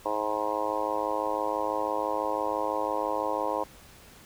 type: harmonic tone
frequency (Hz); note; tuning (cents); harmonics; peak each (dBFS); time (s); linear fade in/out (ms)
106; G#2; +36; 3 / 4 / 5 / 6 / 7 / 8 / 9 / 10; -37 / -37 / -32 / -36 / -37 / -36 / -32 / -36; 0.05-3.64; 10
effects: pink hiss -52 dBFS RMS until 4.25 s